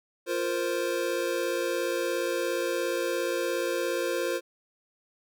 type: chord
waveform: square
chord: F suspended fourth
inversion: none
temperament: equal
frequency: 349.2 / 466.2 / 523.3 Hz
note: F4 / Bb4 / C5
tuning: 0 / 0 / 0 cents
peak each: -32 / -33 / -31 dBFS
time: 0.26-4.41 s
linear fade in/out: 50 ms
effects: none